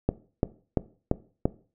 click train, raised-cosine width 2 ms, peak -8 dBFS, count 5, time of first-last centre 0.09-1.455 s, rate 2.93 Hz, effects noise-tail reverb RT60 0.4 s tail -18 dB re dry

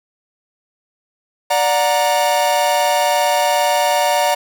45% pulse chord, D augmented, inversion none, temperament equal with one note detuned, 587.3 / 729.4 / 932.3 Hz, D5 / F#5 / A#5, 0 / -25 / 0 cents, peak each -18 dBFS, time 1.5-4.35 s, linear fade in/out 10 ms, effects none

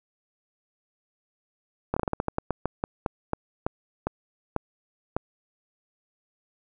slowing click train, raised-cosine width 1 ms, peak -11 dBFS, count 18, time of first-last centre 1.94-5.166 s, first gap 25 ms, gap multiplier 1.22, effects none

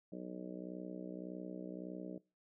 harmonic tone, 61.74 Hz, B1, in tune, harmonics 3 / 4 / 5 / 6 / 7 / 8 / 9 / 10, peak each -47 / -53 / -48 / -55 / -53 / -58 / -53 / -55 dBFS, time 0.12-2.18 s, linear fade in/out 5 ms, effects noise-tail reverb RT60 0.3 s tail -23 dB re dry

